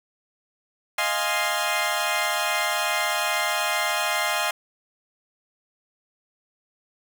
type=chord; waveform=15% pulse; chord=F minor seventh; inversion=third; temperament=equal; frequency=622.3 / 698.5 / 830.6 / 1046.5 Hz; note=Eb5 / F5 / Ab5 / C6; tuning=0 / 0 / 0 / 0 cents; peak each=-22 / -21 / -22 / -22 dBFS; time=0.98-4.51 s; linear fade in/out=5 ms; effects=none